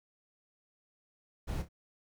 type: noise with echo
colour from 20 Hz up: brown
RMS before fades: -35 dBFS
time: 1.47-1.63 s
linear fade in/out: 20 ms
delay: 29 ms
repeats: 2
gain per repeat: -10 dB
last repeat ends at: 1.688 s
effects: none